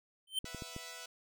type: tone with exponential growth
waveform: square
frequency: 3104 Hz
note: G7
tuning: 18 cents flat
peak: -29 dBFS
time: 0.27-0.39 s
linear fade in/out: 5 ms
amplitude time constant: 25 ms
type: clicks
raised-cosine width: 3 ms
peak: -30 dBFS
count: 4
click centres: 0.444 / 0.547 / 0.622 / 0.764 s
type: chord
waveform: 5% pulse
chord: B suspended fourth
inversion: none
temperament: equal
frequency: 493.9 / 659.3 / 740 Hz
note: B4 / E5 / F#5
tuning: 0 / 0 / 0 cents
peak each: -39 / -37 / -42 dBFS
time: 0.45-1.06 s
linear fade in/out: 5 ms
effects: none